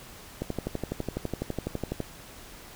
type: click train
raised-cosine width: 2 ms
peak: -16 dBFS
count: 20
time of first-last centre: 0.42-2.003 s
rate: 12 Hz
effects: pink hiss -47 dBFS RMS until 2.75 s